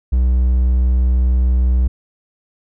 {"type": "tone", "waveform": "triangle", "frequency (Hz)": 62.4, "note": "B1", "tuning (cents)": 19, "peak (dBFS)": -9, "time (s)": [0.12, 1.88], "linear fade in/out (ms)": 10, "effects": []}